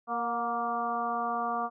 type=harmonic tone with a mistuned harmonic; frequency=233.9 Hz; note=A#3; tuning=6 cents sharp; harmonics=1 / 2 / 3 / 4 / 5 / 6; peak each=-39 / -40 / -32 / -38 / -32 / -43 dBFS; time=0.07-1.7 s; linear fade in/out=50 ms; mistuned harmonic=3; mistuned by=+36 cents; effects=none